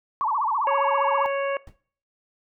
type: tone with vibrato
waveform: sine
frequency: 998 Hz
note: B5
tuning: 18 cents sharp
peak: -21 dBFS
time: 0.21-1.26 s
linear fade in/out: 0 ms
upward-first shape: sine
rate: 15 Hz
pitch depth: 270 cents each way
type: harmonic tone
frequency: 554.4 Hz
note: C#5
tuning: in tune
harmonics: 1 / 2 / 3 / 4 / 5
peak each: -24 / -30 / -34 / -36 / -38 dBFS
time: 0.67-1.57 s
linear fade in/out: 2 ms
type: noise with exponential decay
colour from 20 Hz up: brown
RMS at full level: -36 dBFS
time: 1.67-1.77 s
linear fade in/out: 2 ms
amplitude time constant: 21 ms
effects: noise-tail reverb RT60 0.5 s tail -20 dB re dry